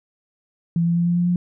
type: tone with pitch steps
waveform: sine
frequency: 168.7 / 170.27 / 171.85 / 173.44 / 175.05 / 176.68 Hz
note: E3 / F3 / F3 / F3 / F3 / F3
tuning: +40 / -44 / -28 / -12 / +4 / +20 cents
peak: -16 dBFS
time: 0.76-1.36 s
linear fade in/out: 2 ms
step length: 100 ms
effects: none